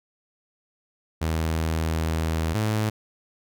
sawtooth tone pair in turn, 80.5 / 107.95 Hz, E2 / A2, -41 / -33 cents, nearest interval perfect fourth, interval 508 cents, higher second, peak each -19 / -18 dBFS, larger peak second, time 1.21-2.54 / 2.54-2.9 s, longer first, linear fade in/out 10 ms, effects none

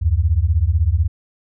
sine beating tone pair, 73.42 / 89.42 Hz, D2 / F2, 0 / +41 cents, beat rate 16 Hz, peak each -16 dBFS, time 0.01-1.08 s, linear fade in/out 20 ms, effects none

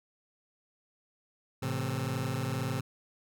sawtooth chord, A minor, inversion none, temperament just, 110 / 132 / 165 Hz, A2 / C3 / E3, 0 / +16 / +2 cents, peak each -31 / -29 / -35 dBFS, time 1.62-2.81 s, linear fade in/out 10 ms, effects none

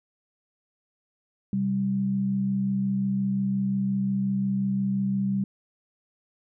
sine tone pair together, 130.34 / 196 Hz, C3 / G3, -6 / 0 cents, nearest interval perfect fifth, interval 706 cents, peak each -32 / -23 dBFS, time 1.53-5.44 s, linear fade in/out 2 ms, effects none

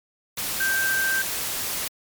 sine tone in noise, 1568 Hz, G6, in tune, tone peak -21 dBFS, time 0.6-1.22 s, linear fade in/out 5 ms, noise white, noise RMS -28 dBFS, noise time 0.37-1.88 s, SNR +4 dB, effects MP3 96 kbps

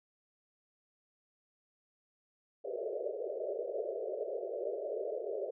pink band-pass noise, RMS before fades -38 dBFS, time 2.64-5.51 s, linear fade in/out 10 ms, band 380 to 640 Hz, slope 96 dB/octave, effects none

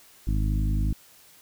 harmonic tone with a mistuned harmonic, 51.91 Hz, G#1, in tune, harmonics 1 / 2 / 3 / 4 / 5 / 6, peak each -23 / -29 / -33 / -35 / -37 / -39 dBFS, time 0.27-0.93 s, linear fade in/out 5 ms, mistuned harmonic 1, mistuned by -37 cents, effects white hiss -54 dBFS RMS until 1.41 s

